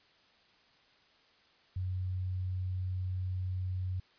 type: tone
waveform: sine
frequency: 92.3 Hz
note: F#2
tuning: 4 cents flat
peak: -32 dBFS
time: 1.76-4 s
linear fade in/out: 5 ms
effects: white hiss -65 dBFS RMS until 4.18 s + resampled to 11025 Hz